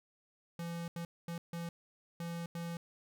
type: tone bursts at uneven times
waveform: square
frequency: 169.5 Hz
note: E3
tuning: 49 cents sharp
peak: -39 dBFS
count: 6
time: 0.59-0.88 / 0.96-1.05 / 1.28-1.38 / 1.53-1.69 / 2.2-2.46 / 2.55-2.77 s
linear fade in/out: 2 ms
effects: 13-bit